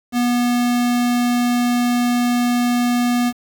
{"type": "tone", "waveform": "square", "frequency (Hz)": 242.9, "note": "B3", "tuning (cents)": -29, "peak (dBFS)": -16, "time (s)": [0.12, 3.33], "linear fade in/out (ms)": 50, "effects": ["7-bit"]}